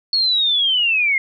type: linear sweep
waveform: sine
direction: down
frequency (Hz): 4369 to 2093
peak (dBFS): -14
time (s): 0.13-1.18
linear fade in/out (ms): 2
effects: none